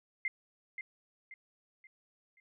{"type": "tone with echo", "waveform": "sine", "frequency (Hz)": 2093, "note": "C7", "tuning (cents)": 0, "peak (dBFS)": -30, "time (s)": [0.25, 0.28], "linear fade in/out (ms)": 2, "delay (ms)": 530, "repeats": 4, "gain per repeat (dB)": -8, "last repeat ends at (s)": 2.4, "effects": []}